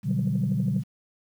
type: chord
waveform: sine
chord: G major seventh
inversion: first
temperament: just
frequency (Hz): 122.5 / 147 / 183.75 / 196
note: B2 / D3 / F#3 / G3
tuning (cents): -14 / +2 / -12 / 0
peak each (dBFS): -27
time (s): 0.03-0.84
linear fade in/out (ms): 50
effects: tanh soft clip ceiling -16 dBFS + 9-bit